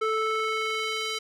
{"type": "tone with band-pass filter sweep", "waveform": "square", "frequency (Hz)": 438.6, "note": "A4", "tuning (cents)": -6, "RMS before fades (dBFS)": -28, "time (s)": [0.01, 1.19], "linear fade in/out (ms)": 10, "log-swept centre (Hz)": [1100, 3800], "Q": 1.2, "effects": []}